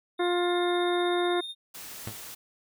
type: tone with tremolo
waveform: triangle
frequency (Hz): 3660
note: A#7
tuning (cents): -32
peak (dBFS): -32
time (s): 0.18-1.55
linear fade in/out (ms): 50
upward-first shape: sine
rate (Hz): 16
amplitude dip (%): 35
type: harmonic tone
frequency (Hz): 352.6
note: F4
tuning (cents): +17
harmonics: 1 / 2 / 3 / 4 / 5 / 6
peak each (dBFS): -25 / -31 / -35 / -37 / -39 / -41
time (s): 0.19-1.41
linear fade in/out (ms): 10
type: noise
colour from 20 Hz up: white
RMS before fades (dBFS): -42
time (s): 1.74-2.35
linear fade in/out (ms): 10
type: tone with exponential decay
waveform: sawtooth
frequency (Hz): 108.1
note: A2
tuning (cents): -30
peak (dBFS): -27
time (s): 2.07-2.19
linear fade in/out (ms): 0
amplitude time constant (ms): 24
effects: none